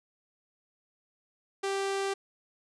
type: tone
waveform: sawtooth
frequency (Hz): 392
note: G4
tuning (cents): 0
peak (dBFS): -25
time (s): 1.63-2.14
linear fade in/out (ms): 10
effects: resampled to 22050 Hz